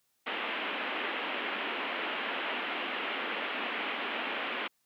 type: band-pass noise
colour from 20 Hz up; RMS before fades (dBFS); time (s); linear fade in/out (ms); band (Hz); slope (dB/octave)
white; -35; 0.26-4.68; 10; 220 to 3100; 48
effects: white hiss -75 dBFS RMS until 4.85 s + high-pass 60 Hz 12 dB/octave